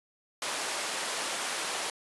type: high-pass noise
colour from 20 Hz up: pink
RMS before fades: -33 dBFS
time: 0.42-1.9 s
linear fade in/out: 2 ms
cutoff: 600 Hz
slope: 12 dB/octave
effects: resampled to 24000 Hz